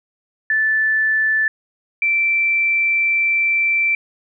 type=tone pair in turn; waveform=sine; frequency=1753 / 2340 Hz; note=A6 / D7; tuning=-7 / -7 cents; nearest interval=perfect fourth; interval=500 cents; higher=second; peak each=-14 dBFS; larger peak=neither; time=0.5-1.48 / 2.02-3.95 s; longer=second; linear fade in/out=2 ms; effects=none